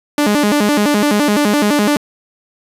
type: tone with vibrato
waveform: sawtooth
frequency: 246.9 Hz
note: B3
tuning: in tune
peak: -7 dBFS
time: 0.18-1.97 s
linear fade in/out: 2 ms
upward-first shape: square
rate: 5.9 Hz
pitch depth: 300 cents each way
effects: resampled to 32000 Hz